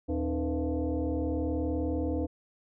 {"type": "tone with frequency modulation", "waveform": "sine", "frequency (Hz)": 115.7, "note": "A#2", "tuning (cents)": -13, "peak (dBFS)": -27, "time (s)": [0.08, 2.27], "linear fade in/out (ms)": 20, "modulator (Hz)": 192, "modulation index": 2.2, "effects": []}